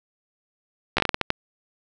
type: slowing click train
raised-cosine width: 0.3 ms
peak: -4 dBFS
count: 9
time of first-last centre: 0.97-1.304 s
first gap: 13 ms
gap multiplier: 1.32
effects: none